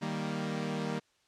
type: chord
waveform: sawtooth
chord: Eb major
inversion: none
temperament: equal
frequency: 155.56 / 196 / 233.1 Hz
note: Eb3 / G3 / Bb3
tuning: 0 / 0 / 0 cents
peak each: -33 dBFS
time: 0.01-1 s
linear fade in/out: 20 ms
effects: white hiss -70 dBFS RMS until 1.27 s + low-pass 6000 Hz 12 dB/octave